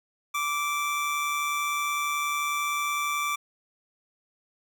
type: tone with amplitude modulation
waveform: 25% pulse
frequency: 1168 Hz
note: D6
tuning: 10 cents flat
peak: -21 dBFS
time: 0.34-3.36 s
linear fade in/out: 10 ms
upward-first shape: sine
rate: 151 Hz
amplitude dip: 30%
effects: none